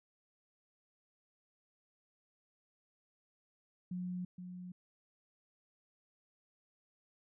sine tone with echo, 180.4 Hz, F#3, 44 cents flat, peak -37 dBFS, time 3.91-4.25 s, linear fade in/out 5 ms, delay 470 ms, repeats 1, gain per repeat -7 dB, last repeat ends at 4.72 s, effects none

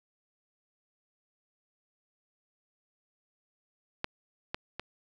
clicks, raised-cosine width 0.3 ms, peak -14 / -16 / -20 dBFS, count 3, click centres 4.044 / 4.545 / 4.796 s, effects none

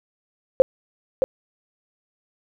sine tone with echo, 523.3 Hz, C5, in tune, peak -7 dBFS, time 0.6-0.62 s, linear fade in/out 0 ms, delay 620 ms, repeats 1, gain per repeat -7 dB, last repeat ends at 1.24 s, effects none

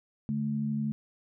sine tone pair together, 144.7 / 217.1 Hz, D3 / A3, -25 / -23 cents, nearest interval perfect fifth, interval 702 cents, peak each -33 / -29 dBFS, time 0.29-0.92 s, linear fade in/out 0 ms, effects none

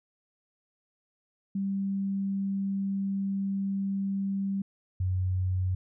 sine tone pair in turn, 196 / 92.5 Hz, G3 / F#2, 0 / 0 cents, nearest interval octave + minor second, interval 1300 cents, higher first, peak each -27 / -25 dBFS, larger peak second, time 1.55-4.62 / 5-5.75 s, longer first, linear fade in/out 5 ms, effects none

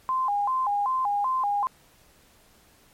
sine tone with vibrato, 920 Hz, A#5, 23 cents flat, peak -22 dBFS, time 0.09-1.67 s, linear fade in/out 0 ms, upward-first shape square, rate 2.6 Hz, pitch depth 210 cents each way, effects pink hiss -58 dBFS RMS until 2.93 s + MP3 64 kbps

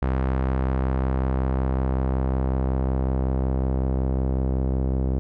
sawtooth tone with low-pass filter sweep, 65.4 Hz, C2, in tune, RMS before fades -23 dBFS, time 0.02-5.19 s, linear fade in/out 0 ms, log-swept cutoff 1500 to 490 Hz, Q 0.9, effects none

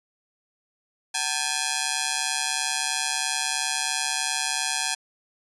5% pulse ring-modulated tone, 830.6 Hz, G#5, in tune, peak -9 dBFS, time 1.14-4.95 s, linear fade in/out 10 ms, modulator 71.5 Hz, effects resampled to 24000 Hz

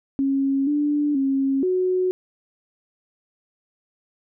sine tone with pitch steps, 273 / 293.6 / 271.1 / 368.1 Hz, C#4 / D4 / C#4 / F#4, -26 / 0 / -38 / -9 cents, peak -18 dBFS, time 0.19-2.11 s, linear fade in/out 0 ms, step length 480 ms, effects none

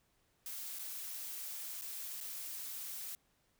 blue noise with dropouts, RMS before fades -44 dBFS, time 0.46-3.15 s, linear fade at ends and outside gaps 1 ms, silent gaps 0.788-0.793 / 1.813-1.82 / 2.204-2.21 s, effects pink hiss -75 dBFS RMS until 3.59 s

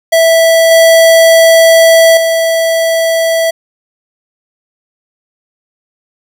square tone with level steps, 657 Hz, E5, 6 cents flat, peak -5 / -3 / -9 dBFS, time 0.12-3.51 s, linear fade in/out 10 ms, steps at 0.71 / 2.17 s, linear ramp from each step 2 ms, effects none

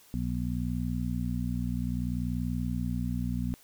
harmonic tone, 60.6 Hz, B1, 32 cents flat, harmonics 1 / 2 / 3 / 4, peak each -34 / -34 / -34 / -34 dBFS, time 0.14-3.54 s, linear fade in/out 0 ms, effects white hiss -58 dBFS RMS until 3.63 s

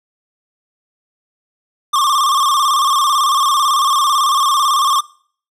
square tone with vibrato, 1137 Hz, C#6, 44 cents sharp, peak -12 dBFS, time 1.93-5.01 s, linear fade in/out 10 ms, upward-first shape square, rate 18 Hz, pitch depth 81 cents each way, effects noise-tail reverb RT60 0.5 s tail -22 dB re dry + low-pass 12000 Hz 12 dB/octave

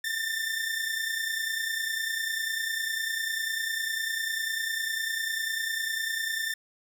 sawtooth tone pair together, 1777 / 1807 Hz, A6 / A6, +17 / +46 cents, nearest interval unison, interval 29 cents, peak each -28 / -28 dBFS, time 0.04-6.54 s, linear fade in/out 5 ms, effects none

